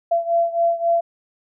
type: beating tone pair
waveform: sine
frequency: 677 / 680.7 Hz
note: E5 / F5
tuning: +46 / -45 cents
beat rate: 3.7 Hz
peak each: -18 / -21 dBFS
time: 0.11-1.01 s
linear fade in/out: 10 ms
effects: none